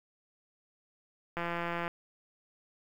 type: click train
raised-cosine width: 0.5 ms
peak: -20 dBFS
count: 88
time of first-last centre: 1.37-1.879 s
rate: 171 Hz
effects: 9-bit